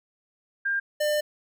sine / square tone pair in turn, 1600 / 599.3 Hz, G6 / D5, +35 / +35 cents, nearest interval octave + perfect fourth, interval 1700 cents, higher first, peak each -23 dBFS, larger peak neither, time 0.65-0.8 / 1-1.21 s, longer second, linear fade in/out 10 ms, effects none

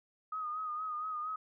sine tone with vibrato, 1245 Hz, D#6, 1 cent sharp, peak -35 dBFS, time 0.32-1.36 s, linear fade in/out 5 ms, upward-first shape sine, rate 4.3 Hz, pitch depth 46 cents each way, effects none

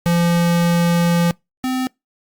square tone pair in turn, 171.5 / 257.5 Hz, F3 / C4, -31 / -28 cents, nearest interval perfect fifth, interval 703 cents, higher second, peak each -14 / -19 dBFS, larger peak first, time 0.06-1.31 / 1.64-1.87 s, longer first, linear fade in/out 0 ms, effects noise-tail reverb RT60 0.2 s tail -26 dB re dry + Opus 48 kbps

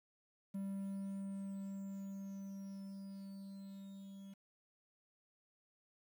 triangle tone with level ramp, 195.8 Hz, G3, 2 cents flat, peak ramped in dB -37 to -48 dBFS, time 0.54-4.34 s, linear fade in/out 10 ms, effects 11-bit

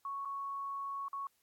sine tone with dropouts, 1108.7 Hz, C#6, in tune, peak -37 dBFS, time 0.05-1.27 s, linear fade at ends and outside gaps 2 ms, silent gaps 0.25-0.255 / 1.083-1.13 s, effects white hiss -75 dBFS RMS until 1.42 s + AAC 64 kbps

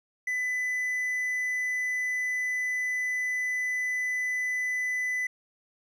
triangle tone, 2000 Hz, B6, 21 cents sharp, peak -25 dBFS, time 0.27-5.27 s, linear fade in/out 5 ms, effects none

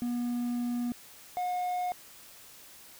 triangle tone pair in turn, 241.7 / 721.8 Hz, B3 / F#5, -37 / -43 cents, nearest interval octave + perfect fifth, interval 1894 cents, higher second, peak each -27 dBFS, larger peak neither, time 0.02-0.92 / 1.37-1.92 s, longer first, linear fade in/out 0 ms, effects white hiss -52 dBFS RMS until 2.99 s

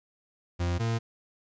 40% pulse tone pair in turn, 87.31 / 114.58 Hz, F2 / A#2, 0 / -29 cents, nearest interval perfect fourth, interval 471 cents, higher second, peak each -25 dBFS, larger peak neither, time 0.59-0.79 / 0.79-0.99 s, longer neither, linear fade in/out 20 ms, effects resampled to 16000 Hz + 11-bit

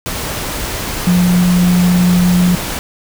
sine tone in noise, 178.4 Hz, F3, 37 cents sharp, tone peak -8 dBFS, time 1.07-2.55 s, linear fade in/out 0 ms, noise pink, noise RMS -21 dBFS, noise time 0.06-2.79 s, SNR +10 dB, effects none

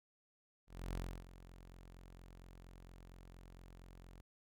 sawtooth tone with ADSR envelope, 44.32 Hz, F1, 26 cents sharp, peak -35 dBFS, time 0.67-4.21 s, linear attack 280 ms, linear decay 300 ms, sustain -16 dB, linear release 4 ms, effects none

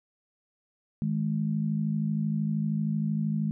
sine tone pair together, 158.07 / 211 Hz, D#3 / G#3, +28 / +28 cents, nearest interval perfect fourth, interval 500 cents, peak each -28 dBFS, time 1.02-3.51 s, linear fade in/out 0 ms, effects none

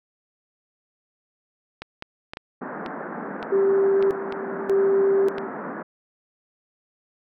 clicks, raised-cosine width 0.3 ms, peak -17 dBFS, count 9, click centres 1.82 / 2.024 / 2.335 / 2.371 / 2.862 / 3.428 / 4.026 / 4.324 / 5.383 s
pink band-pass noise, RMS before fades -33 dBFS, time 2.61-5.83 s, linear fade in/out 10 ms, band 180 to 1700 Hz, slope 48 dB/octave
sine tone with tremolo, 392 Hz, G4, in tune, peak -16 dBFS, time 3.52-5.47 s, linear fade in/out 5 ms, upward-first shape square, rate 0.85 Hz, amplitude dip 80%
effects none

